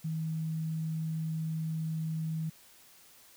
sine tone, 159.7 Hz, D#3, 45 cents sharp, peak -31 dBFS, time 0.04-2.5 s, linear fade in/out 10 ms, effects white hiss -58 dBFS RMS until 3.36 s

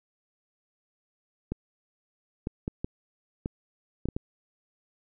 clicks, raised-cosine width 3 ms, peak -17 dBFS, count 8, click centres 1.52 / 2.471 / 2.679 / 2.845 / 3.459 / 4.056 / 4.087 / 4.165 s, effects none

